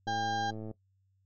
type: click train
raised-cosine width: 2 ms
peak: -29 dBFS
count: 71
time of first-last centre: 0.07-0.712 s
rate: 109 Hz
type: harmonic tone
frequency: 802 Hz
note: G5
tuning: 39 cents sharp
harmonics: 1 / 2 / 4 / 5 / 6 / 7 / 8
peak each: -31 / -39 / -43 / -46 / -51 / -53 / -53 dBFS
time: 0.07-0.51 s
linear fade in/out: 10 ms
effects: noise-tail reverb RT60 0.1 s tail -18 dB re dry + added 96 Hz sine -68 dBFS peak until 1.25 s